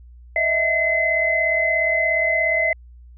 sine tone cluster, 621 / 658 / 2045 Hz, D#5 / E5 / C7, -3 / -3 / -40 cents, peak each -26 / -23 / -18 dBFS, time 0.36-2.73 s, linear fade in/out 2 ms, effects added 60 Hz sine -41 dBFS peak until 3.17 s

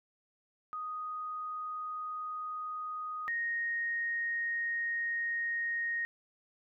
sine tone pair in turn, 1244.5 / 1864.6 Hz, D#6 / A#6, 0 / 0 cents, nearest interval perfect fifth, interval 700 cents, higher second, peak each -36 / -31 dBFS, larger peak second, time 0.73-3.28 / 3.28-6.05 s, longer second, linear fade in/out 0 ms, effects none

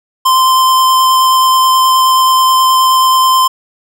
square tone with vibrato, 1039 Hz, C6, 12 cents flat, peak -7 dBFS, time 0.25-3.48 s, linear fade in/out 10 ms, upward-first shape sine, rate 9.4 Hz, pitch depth 9 cents each way, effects none

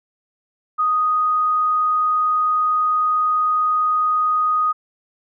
sine tone, 1244.5 Hz, D#6, in tune, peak -15 dBFS, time 0.78-4.73 s, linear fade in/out 20 ms, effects none

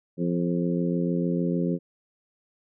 harmonic tone with a mistuned harmonic, 86.6 Hz, F2, 14 cents flat, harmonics 2 / 3 / 4 / 5 / 6, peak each -25 / -29 / -31 / -33 / -35 dBFS, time 0.17-1.79 s, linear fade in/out 50 ms, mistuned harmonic 6, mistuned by +27 cents, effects none

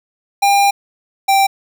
square tone pair in turn, 801 / 783.6 Hz, G5 / G5, +37 / -1 cents, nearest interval unison, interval 38 cents, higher first, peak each -10 dBFS, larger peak neither, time 0.42-0.71 / 1.28-1.47 s, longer first, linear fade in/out 10 ms, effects none

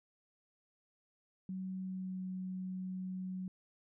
sine tone with pitch glide, 187.7 to 185.76 Hz, F#3 to F#3, +25 to +7 cents, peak -38 dBFS, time 1.49-3.48 s, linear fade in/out 2 ms, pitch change -18 cents, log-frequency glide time 1.8-2.24 s, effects none

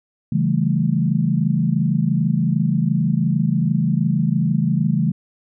sine chord, A dominant seventh, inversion first, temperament equal with one note detuned, 138.59 / 164.81 / 196 / 218.7 Hz, C#3 / E3 / G3 / A3, 0 / 0 / 0 / -10 cents, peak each -21 / -19 / -23 / -22 dBFS, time 0.32-5.12 s, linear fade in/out 5 ms, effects none

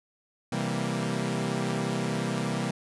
sawtooth chord, C dominant seventh, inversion none, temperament equal, 130.81 / 164.81 / 196 / 233.1 Hz, C3 / E3 / G3 / Bb3, 0 / 0 / 0 / 0 cents, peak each -29 dBFS, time 0.52-2.71 s, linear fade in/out 5 ms, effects resampled to 24000 Hz

